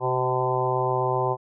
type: harmonic tone with a mistuned harmonic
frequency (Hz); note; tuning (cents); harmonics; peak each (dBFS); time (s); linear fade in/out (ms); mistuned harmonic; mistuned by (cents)
127.4; C3; -46; 1 / 3 / 4 / 5 / 6 / 7 / 8; -29 / -27 / -30 / -31 / -30 / -28 / -29; 0-1.37; 50; 4; +18
effects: none